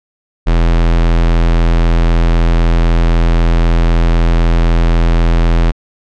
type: tone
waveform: square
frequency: 41.94 Hz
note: E1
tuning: 31 cents sharp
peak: -8 dBFS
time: 0.46-5.72 s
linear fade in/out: 20 ms
effects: low-pass 4000 Hz 12 dB/octave